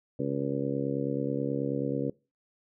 harmonic tone, 69.3 Hz, C#2, in tune, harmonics 2 / 3 / 4 / 5 / 6 / 7 / 8, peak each -34 / -37 / -32 / -38 / -38 / -34 / -40 dBFS, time 0.19-2.1 s, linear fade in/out 5 ms, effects noise-tail reverb RT60 0.3 s tail -23 dB re dry

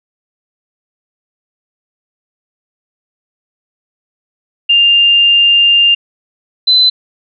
sine tone pair in turn, 2800 / 4030 Hz, F7 / B7, +4 / +34 cents, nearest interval tritone, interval 630 cents, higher second, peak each -5 dBFS, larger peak neither, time 4.69-5.95 / 6.67-6.9 s, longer first, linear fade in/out 10 ms, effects none

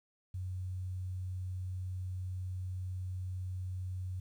sine tone with quantisation, 92.2 Hz, F#2, 6 cents flat, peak -36 dBFS, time 0.34-4.2 s, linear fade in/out 5 ms, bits 11, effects none

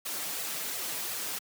white noise with flanger, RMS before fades -35 dBFS, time 0.05-1.39 s, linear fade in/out 10 ms, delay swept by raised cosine 1.5 to 6.8 ms, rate 2.8 Hz, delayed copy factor +0.8, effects high-pass 150 Hz 12 dB/octave

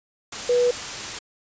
sine tone in noise, 488.1 Hz, B4, 20 cents flat, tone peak -16 dBFS, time 0.49-0.71 s, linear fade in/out 5 ms, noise white, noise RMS -31 dBFS, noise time 0.32-1.19 s, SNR +12 dB, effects resampled to 16000 Hz

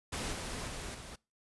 pink noise with level steps, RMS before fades -37 / -40 / -42 / -47 dBFS, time 0.12-1.16 s, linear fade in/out 10 ms, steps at 0.32 / 0.67 / 0.94 s, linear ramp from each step 10 ms, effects noise-tail reverb RT60 0.3 s tail -25 dB re dry + resampled to 24000 Hz

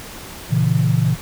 sine chord, A# diminished, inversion none, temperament equal, 116.54 / 138.59 / 164.81 Hz, A#2 / C#3 / E3, 0 / 0 / 0 cents, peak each -18 dBFS, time 0.49-1.17 s, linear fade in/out 50 ms, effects pink hiss -35 dBFS RMS until 1.21 s

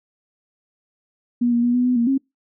sine tone with pitch steps, 241.2 / 237.1 / 241.7 / 247.4 / 250 / 234.7 / 269.9 Hz, B3 / A#3 / B3 / B3 / B3 / A#3 / C#4, -41 / +30 / -37 / +3 / +21 / +12 / -46 cents, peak -15 dBFS, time 1.41-2.18 s, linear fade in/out 10 ms, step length 110 ms, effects noise-tail reverb RT60 0.2 s tail -26 dB re dry

